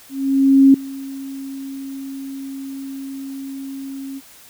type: tone with ADSR envelope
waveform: sine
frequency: 271.5 Hz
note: C#4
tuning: 36 cents flat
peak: -5 dBFS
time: 0.09-4.21 s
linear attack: 650 ms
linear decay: 4 ms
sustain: -22 dB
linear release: 37 ms
effects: white hiss -45 dBFS RMS until 4.49 s